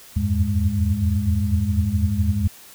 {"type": "tone cluster", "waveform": "sine", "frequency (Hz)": [80.6, 84.9, 92.8, 104.5, 205.7], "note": ["E2", "F2", "F#2", "G#2", "G#3"], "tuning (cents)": [-38, -48, 6, 11, -16], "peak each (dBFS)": -24, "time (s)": [0.16, 2.48], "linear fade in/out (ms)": 10, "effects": ["white hiss -45 dBFS RMS until 2.74 s"]}